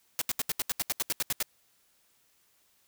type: noise bursts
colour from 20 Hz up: white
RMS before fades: -29 dBFS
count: 13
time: 0.19-1.427 s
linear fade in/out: 0 ms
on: 25 ms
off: 76 ms
effects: white hiss -68 dBFS RMS until 2.87 s